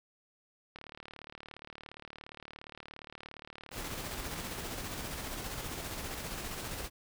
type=click train; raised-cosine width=0.3 ms; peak=-30 dBFS; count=142; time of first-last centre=0.76-4.55 s; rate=37.2 Hz
type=noise with tremolo; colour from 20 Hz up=pink; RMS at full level=-39 dBFS; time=3.71-6.9 s; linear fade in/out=50 ms; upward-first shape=square; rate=15 Hz; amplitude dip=30%
effects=none